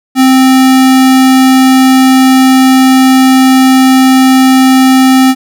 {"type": "tone", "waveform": "square", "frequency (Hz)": 261.6, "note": "C4", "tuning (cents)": 0, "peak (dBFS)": -3, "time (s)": [0.15, 5.35], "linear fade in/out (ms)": 50, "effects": []}